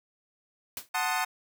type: noise with exponential decay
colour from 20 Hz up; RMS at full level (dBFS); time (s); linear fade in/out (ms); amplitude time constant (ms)
white; -33; 0.77-0.89; 1; 26
type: chord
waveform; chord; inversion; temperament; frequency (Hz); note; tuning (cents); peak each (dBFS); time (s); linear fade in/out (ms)
25% pulse; F# diminished seventh; none; equal with one note detuned; 740 / 883.6 / 1046.5 / 1244.5; F#5 / A5 / C6 / Eb6; 0 / +7 / 0 / 0; -27 / -28 / -31 / -30; 0.94-1.25; 10
effects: none